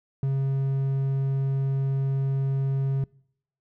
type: tone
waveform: triangle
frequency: 135.8 Hz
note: C#3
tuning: 35 cents flat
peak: -20 dBFS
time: 0.23-3.04 s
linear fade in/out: 2 ms
effects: noise-tail reverb RT60 0.7 s tail -25 dB re dry